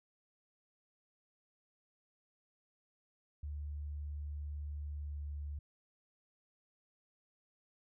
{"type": "tone with pitch glide", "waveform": "sine", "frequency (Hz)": [73.5, 72.95], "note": ["D2", "D2"], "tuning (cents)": [2, -11], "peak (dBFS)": -39, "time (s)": [3.43, 5.59], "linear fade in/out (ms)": 5, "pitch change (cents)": -13, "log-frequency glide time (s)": [4.99, 5.2], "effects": []}